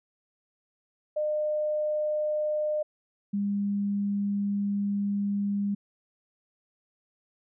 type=tone pair in turn; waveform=sine; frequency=606 / 201.8 Hz; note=D#5 / G#3; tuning=-46 / -49 cents; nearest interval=octave + perfect fifth; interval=1903 cents; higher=first; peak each=-25 dBFS; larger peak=neither; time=1.16-2.83 / 3.33-5.75 s; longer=second; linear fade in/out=10 ms; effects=none